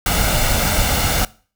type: noise with comb filter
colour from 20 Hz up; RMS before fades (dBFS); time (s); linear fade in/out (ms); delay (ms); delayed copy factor
pink; -17; 0.06-1.25; 2; 1.4; +0.55
effects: noise-tail reverb RT60 0.4 s tail -21 dB re dry